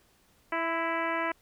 harmonic tone with a mistuned harmonic, 330 Hz, E4, 2 cents sharp, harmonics 1 / 2 / 3 / 4 / 5 / 6 / 7 / 8 / 9, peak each -36 / -34 / -33 / -36 / -37 / -36 / -39 / -45 / -50 dBFS, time 0.52-1.32 s, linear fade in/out 5 ms, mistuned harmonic 3, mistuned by +21 cents, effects pink hiss -65 dBFS RMS until 1.41 s

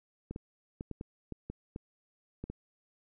clicks, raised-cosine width 3 ms, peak -26 dBFS, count 10, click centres 0.31 / 0.361 / 0.809 / 0.913 / 1.011 / 1.323 / 1.5 / 1.761 / 2.44 / 2.5 s, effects none

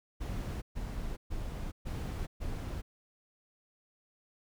brown noise bursts, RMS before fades -37 dBFS, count 5, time 0.2-2.82 s, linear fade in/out 20 ms, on 420 ms, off 130 ms, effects none

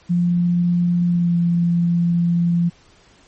sine tone with pitch glide, 174.61 to 171.71 Hz, F3 to F3, 0 to -29 cents, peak -14 dBFS, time 0.09-2.7 s, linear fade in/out 20 ms, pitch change -29 cents, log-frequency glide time 1.07-1.36 s, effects pink hiss -52 dBFS RMS until 3.27 s + MP3 32 kbps

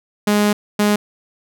sawtooth tone bursts at uneven times, 207.7 Hz, G#3, in tune, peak -9 dBFS, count 2, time 0.27-0.53 / 0.79-0.96 s, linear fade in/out 5 ms, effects none

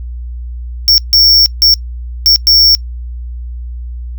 square tone bursts at uneven times, 5470 Hz, F8, 37 cents flat, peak -5 dBFS, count 5, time 0.88-0.98 / 1.13-1.46 / 1.62-1.74 / 2.26-2.36 / 2.47-2.75 s, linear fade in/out 0 ms, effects noise-tail reverb RT60 0.1 s tail -21 dB re dry + added 60 Hz sine -20 dBFS peak until 4.18 s

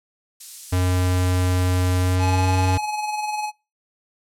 pink high-pass noise, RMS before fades -37 dBFS, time 0.4-2.16 s, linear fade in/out 10 ms, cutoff 7300 Hz, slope 12 dB/octave
square tone with pitch glide, 91.1 to 92.91 Hz, F#2 to F#2, -26 to +8 cents, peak -18 dBFS, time 0.72-2.78 s, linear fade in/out 10 ms, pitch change +34 cents, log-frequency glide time 1.98-2.48 s
square tone with tremolo, 846 Hz, G#5, 32 cents sharp, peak -22 dBFS, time 2.18-3.52 s, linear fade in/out 50 ms, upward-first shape triangle, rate 20 Hz, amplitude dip 55%
effects noise-tail reverb RT60 0.3 s tail -25 dB re dry + low-pass 11000 Hz 12 dB/octave

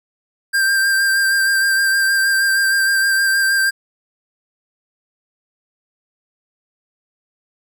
square tone with vibrato, 1583 Hz, G6, 17 cents sharp, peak -14 dBFS, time 0.53-3.71 s, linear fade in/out 20 ms, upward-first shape sine, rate 6.4 Hz, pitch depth 23 cents each way, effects none

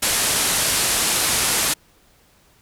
white low-pass noise, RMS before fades -20 dBFS, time 0.02-1.74 s, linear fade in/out 10 ms, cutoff 12000 Hz, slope 48 dB/octave, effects pink hiss -56 dBFS RMS until 2.61 s

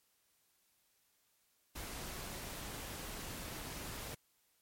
pink noise, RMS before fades -45 dBFS, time 1.75-4.15 s, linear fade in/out 10 ms, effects white hiss -75 dBFS RMS until 4.61 s + MP3 64 kbps

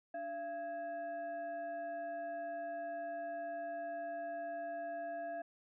sine tone with frequency modulation, 680 Hz, F5, 46 cents flat, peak -39 dBFS, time 0.14-5.42 s, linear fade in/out 5 ms, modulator 973 Hz, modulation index 0.49, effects none

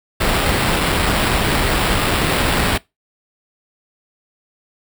pink noise with sample-and-hold, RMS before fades -17 dBFS, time 0.2-2.78 s, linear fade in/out 10 ms, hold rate 6300 Hz, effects noise-tail reverb RT60 0.2 s tail -22 dB re dry

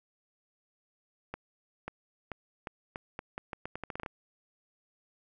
accelerating click train, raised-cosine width 0.5 ms, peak -22 dBFS, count 16, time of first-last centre 1.34-4.062 s, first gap 540 ms, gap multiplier 0.81, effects none

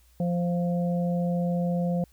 harmonic tone, 174.61 Hz, F3, in tune, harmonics 1 / 3 / 4, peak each -24 / -31 / -37 dBFS, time 0.2-2.04 s, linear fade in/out 2 ms, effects added 60 Hz sine -57 dBFS peak until 2.12 s + white hiss -64 dBFS RMS until 2.12 s

